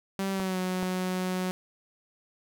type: tone with pitch glide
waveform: sawtooth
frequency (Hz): 194 to 184.17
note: G3 to F#3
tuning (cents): -18 to -8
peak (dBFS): -24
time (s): 0.19-1.51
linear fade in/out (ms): 0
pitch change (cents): -90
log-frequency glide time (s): 0.32-0.58
type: clicks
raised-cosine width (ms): 1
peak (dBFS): -21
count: 2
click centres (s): 0.4 / 0.829
effects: none